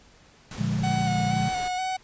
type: noise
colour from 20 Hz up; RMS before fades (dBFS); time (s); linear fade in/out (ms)
pink; -39; 0.51-1.68; 2
type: chord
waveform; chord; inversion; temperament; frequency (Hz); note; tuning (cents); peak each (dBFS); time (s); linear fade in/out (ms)
sine; Bb dominant seventh; none; equal; 116.54 / 146.83 / 174.61 / 207.7; Bb2 / D3 / F3 / Ab3; 0 / 0 / 0 / 0; -29; 0.58-1.49; 10
type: tone with vibrato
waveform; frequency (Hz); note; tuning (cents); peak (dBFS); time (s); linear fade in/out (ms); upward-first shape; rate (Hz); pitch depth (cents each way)
45% pulse; 740; F#5; 0; -26; 0.83-1.97; 10; square; 2.1; 21
effects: pink hiss -55 dBFS RMS until 2.03 s + resampled to 16000 Hz